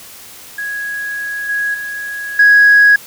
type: tone with level steps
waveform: sine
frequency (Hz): 1661.2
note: G#6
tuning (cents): 0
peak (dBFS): -19 / -14 / -21 / -3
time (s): 0.58-2.96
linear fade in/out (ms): 5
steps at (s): 1.49 / 1.74 / 2.39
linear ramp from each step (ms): 5
effects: tanh soft clip ceiling -1 dBFS + white hiss -36 dBFS RMS until 3.06 s